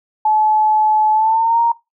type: tone with pitch glide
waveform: sine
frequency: 860 to 932.4 Hz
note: A5 to A#5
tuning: -40 to 0 cents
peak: -11 dBFS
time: 0.25-1.72 s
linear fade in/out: 5 ms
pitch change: +140 cents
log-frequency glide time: 1.12-1.6 s
effects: noise-tail reverb RT60 0.2 s tail -20 dB re dry